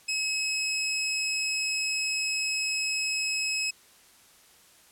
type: tone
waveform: 20% pulse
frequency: 2567 Hz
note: E7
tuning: 47 cents flat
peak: -22 dBFS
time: 0.08-3.71 s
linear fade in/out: 10 ms
effects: white hiss -57 dBFS RMS until 4.91 s + low-pass 12000 Hz 12 dB/octave